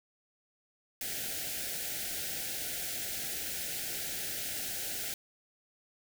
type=band-stop noise; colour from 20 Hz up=white; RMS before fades=-37 dBFS; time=1.01-5.14 s; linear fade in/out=2 ms; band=820 to 1400 Hz; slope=96 dB/octave; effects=none